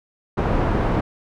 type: low-pass noise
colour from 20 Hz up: pink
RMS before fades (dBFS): -20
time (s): 0.37-1.01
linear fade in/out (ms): 10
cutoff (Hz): 1100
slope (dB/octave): 12
effects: none